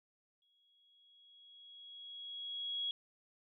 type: tone with exponential growth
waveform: sine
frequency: 3322 Hz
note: G#7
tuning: in tune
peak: -34 dBFS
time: 0.42-2.91 s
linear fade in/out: 1 ms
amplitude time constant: 540 ms
effects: none